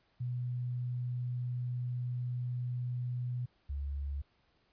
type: tone pair in turn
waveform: sine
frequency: 123.47 / 70.43 Hz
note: B2 / C#2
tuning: 0 / +28 cents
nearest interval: minor seventh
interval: 972 cents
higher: first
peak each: -33 / -34 dBFS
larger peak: first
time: 0.2-3.46 / 3.69-4.22 s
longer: first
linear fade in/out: 10 ms
effects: pink hiss -72 dBFS RMS until 4.72 s + resampled to 11025 Hz